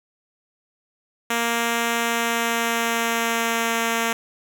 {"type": "tone with pitch glide", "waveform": "5% pulse", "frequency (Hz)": [233.1, 229.5], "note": ["A#3", "A#3"], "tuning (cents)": [0, -27], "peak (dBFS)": -9, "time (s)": [1.3, 4.13], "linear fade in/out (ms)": 5, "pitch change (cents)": -27, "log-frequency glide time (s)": [1.97, 3.78], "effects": []}